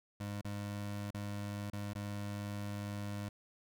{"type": "tone with dropouts", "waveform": "25% pulse", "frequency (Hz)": 102.3, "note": "G#2", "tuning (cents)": -26, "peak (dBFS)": -35, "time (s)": [0.2, 3.29], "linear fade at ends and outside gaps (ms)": 5, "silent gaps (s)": [[0.413, 0.446], [1.107, 1.144], [1.701, 1.731], [1.934, 1.951]], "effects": []}